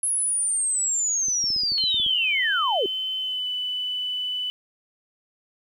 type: linear sweep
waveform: sine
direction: down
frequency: 10730 to 349.2 Hz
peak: -21 dBFS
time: 0.03-2.86 s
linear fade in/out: 2 ms
type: clicks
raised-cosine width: 3 ms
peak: -29 dBFS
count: 10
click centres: 1.284 / 1.441 / 1.504 / 1.563 / 1.635 / 1.72 / 1.839 / 1.944 / 2 / 2.064 s
type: tone with pitch glide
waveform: sine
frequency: 3056 to 2991 Hz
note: G7 to F#7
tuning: -45 to +18 cents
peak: -25 dBFS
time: 1.78-4.5 s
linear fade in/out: 0 ms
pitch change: -37 cents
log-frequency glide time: 3.18-3.47 s
effects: 9-bit